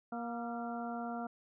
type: harmonic tone with a mistuned harmonic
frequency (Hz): 236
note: A#3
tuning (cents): +22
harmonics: 1 / 2 / 3 / 4 / 5 / 6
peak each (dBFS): -40 / -48 / -41 / -51 / -52 / -47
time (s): 0.12-1.27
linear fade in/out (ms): 5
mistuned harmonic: 6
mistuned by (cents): -52
effects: none